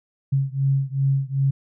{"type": "beating tone pair", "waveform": "sine", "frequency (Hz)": [135.5, 138.1], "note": ["C#3", "C#3"], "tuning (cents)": [-39, -6], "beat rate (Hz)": 2.6, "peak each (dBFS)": [-21, -22], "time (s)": [0.32, 1.51], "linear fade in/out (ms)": 10, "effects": []}